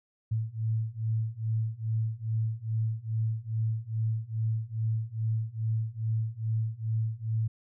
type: beating tone pair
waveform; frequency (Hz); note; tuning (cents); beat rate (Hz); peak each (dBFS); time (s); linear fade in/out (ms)
sine; 110 / 112.4; A2 / A2; 0 / +37; 2.4; -31 / -30; 0.31-7.48; 10
effects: none